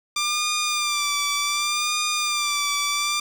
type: tone with vibrato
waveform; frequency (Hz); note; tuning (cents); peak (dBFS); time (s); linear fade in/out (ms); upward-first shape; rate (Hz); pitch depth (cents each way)
10% pulse; 1186; D6; +17; -13; 0.16-3.2; 5; sine; 0.67; 44
effects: low-pass 12000 Hz 12 dB/octave + 7-bit